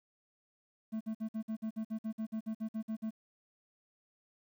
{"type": "tone bursts", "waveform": "triangle", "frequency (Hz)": 220, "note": "A3", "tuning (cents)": 0, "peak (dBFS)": -32, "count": 16, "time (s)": [0.92, 3.108], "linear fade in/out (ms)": 20, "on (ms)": 88, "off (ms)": 52, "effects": ["11-bit"]}